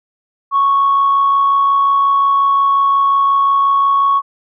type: tone with amplitude modulation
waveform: sine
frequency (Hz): 1108.7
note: C#6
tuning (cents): 0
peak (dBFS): -7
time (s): 0.51-4.22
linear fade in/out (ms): 50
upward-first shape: sine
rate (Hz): 65.6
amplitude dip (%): 30
effects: tanh soft clip ceiling -5 dBFS